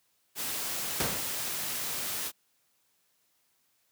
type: noise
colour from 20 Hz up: white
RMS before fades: -34 dBFS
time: 0.35-2.32 s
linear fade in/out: 50 ms
type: noise with exponential decay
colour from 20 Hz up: pink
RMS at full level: -27 dBFS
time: 1-1.46 s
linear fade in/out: 1 ms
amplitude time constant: 99 ms
effects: white hiss -72 dBFS RMS until 3.91 s + high-pass 80 Hz 12 dB/octave